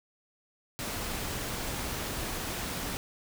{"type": "noise", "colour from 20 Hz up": "pink", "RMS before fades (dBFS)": -35, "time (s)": [0.79, 2.97], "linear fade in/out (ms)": 0, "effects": []}